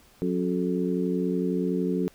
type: harmonic tone with a mistuned harmonic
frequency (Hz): 90.8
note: F#2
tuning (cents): -32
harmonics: 2 / 3 / 4 / 5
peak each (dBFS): -27 / -29 / -30 / -31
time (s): 0.22-2.08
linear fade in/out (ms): 0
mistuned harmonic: 5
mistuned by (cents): -68
effects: pink hiss -57 dBFS RMS until 2.14 s